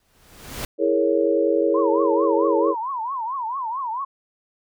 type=noise with exponential growth; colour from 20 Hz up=pink; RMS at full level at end=-28 dBFS; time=0-0.65 s; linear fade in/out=2 ms; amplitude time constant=140 ms
type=chord; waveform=sine; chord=A# half-diminished seventh; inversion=second; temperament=equal; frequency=329.6 / 415.3 / 466.2 / 554.4 Hz; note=E4 / G#4 / A#4 / C#5; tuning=0 / 0 / 0 / 0 cents; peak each=-22 dBFS; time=0.78-2.75 s; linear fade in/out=50 ms
type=tone with vibrato; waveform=sine; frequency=987.8 Hz; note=B5; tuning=in tune; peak=-24 dBFS; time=1.74-4.05 s; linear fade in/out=10 ms; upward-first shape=triangle; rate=4.5 Hz; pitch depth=240 cents each way
effects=none